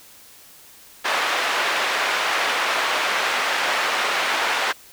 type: band-pass noise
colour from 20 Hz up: white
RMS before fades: -22 dBFS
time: 1.04-4.73 s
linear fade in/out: 20 ms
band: 600 to 2200 Hz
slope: 12 dB/octave
effects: white hiss -47 dBFS RMS until 4.92 s